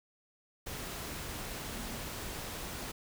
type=tone in noise; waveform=sine; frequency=227.7 Hz; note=A#3; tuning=40 cents flat; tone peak=-47 dBFS; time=1.72-1.97 s; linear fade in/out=10 ms; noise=pink; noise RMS=-41 dBFS; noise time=0.66-2.92 s; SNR=-9 dB; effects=none